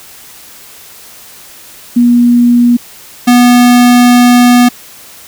sine / square tone pair in turn, 240.6 / 244.4 Hz, B3 / B3, -45 / -18 cents, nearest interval unison, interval 27 cents, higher second, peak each -3 dBFS, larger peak neither, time 1.96-2.77 / 3.27-4.69 s, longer second, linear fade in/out 10 ms, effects white hiss -34 dBFS RMS until 5.27 s

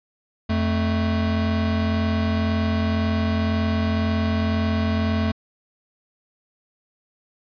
square tone pair together, 87.31 / 220 Hz, F2 / A3, 0 / 0 cents, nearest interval octave + major third, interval 1600 cents, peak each -23 dBFS, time 0.49-5.32 s, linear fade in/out 10 ms, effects resampled to 11025 Hz

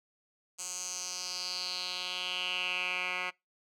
10% pulse tone with band-pass filter sweep, 181.5 Hz, F#3, 33 cents flat, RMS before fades -36 dBFS, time 0.58-3.31 s, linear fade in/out 20 ms, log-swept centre 7300 to 2000 Hz, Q 4.2, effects noise-tail reverb RT60 0.2 s tail -24 dB re dry

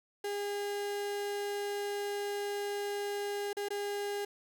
35% pulse tone with dropouts, 406.9 Hz, G#4, 35 cents flat, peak -32 dBFS, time 0.24-4.25 s, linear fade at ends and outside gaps 5 ms, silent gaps 3.531-3.568 / 3.686-3.704 s, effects none

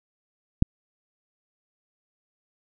click, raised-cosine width 5 ms, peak -4 dBFS, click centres 0.624 s, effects none

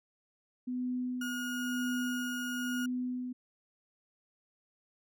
sine tone with tremolo, 250.4 Hz, B3, 24 cents sharp, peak -31 dBFS, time 0.67-3.33 s, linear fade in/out 10 ms, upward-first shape sine, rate 1 Hz, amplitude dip 50%
35% pulse tone, 1437 Hz, F6, 49 cents sharp, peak -35 dBFS, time 1.21-2.86 s, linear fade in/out 5 ms
effects none

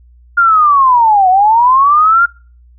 sine linear two-way sweep, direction down then up, 1417 to 724 to 1417 Hz, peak -5 dBFS, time 0.37-2.26 s, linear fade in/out 10 ms, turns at 1.29 s, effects noise-tail reverb RT60 0.4 s tail -26 dB re dry + added 60 Hz sine -40 dBFS peak until 2.78 s

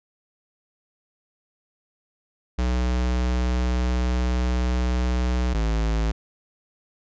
square tone pair in turn, 61.74 / 55 Hz, B1 / A1, 0 / 0 cents, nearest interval major second, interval 200 cents, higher first, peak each -21 dBFS, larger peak neither, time 2.58-5.54 / 5.54-6.12 s, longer first, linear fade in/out 10 ms, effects resampled to 16000 Hz

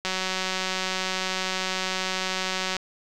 click train, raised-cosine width 0.2 ms, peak -10 dBFS, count 509, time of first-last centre 0.05-2.767 s, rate 187 Hz, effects none

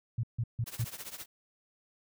sine tone bursts, 116.54 Hz, A#2, in tune, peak -28 dBFS, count 4, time 0.18-0.846 s, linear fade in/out 5 ms, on 54 ms, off 150 ms
white noise with tremolo, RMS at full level -40 dBFS, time 0.66-1.26 s, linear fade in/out 20 ms, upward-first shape triangle, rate 15 Hz, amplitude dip 90%
effects none

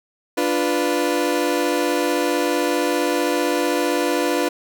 30% pulse chord, B diminished, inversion first, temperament equal, 293.7 / 349.2 / 493.9 Hz, D4 / F4 / B4, 0 / 0 / 0 cents, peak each -20 dBFS, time 0.37-4.49 s, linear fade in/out 10 ms, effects none

